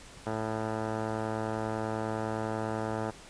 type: tone with low-pass filter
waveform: 10% pulse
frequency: 110 Hz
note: A2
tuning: in tune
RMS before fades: -33 dBFS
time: 0.26-3.11 s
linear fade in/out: 10 ms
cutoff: 1100 Hz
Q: 6.3
effects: pink hiss -50 dBFS RMS until 3.29 s + resampled to 22050 Hz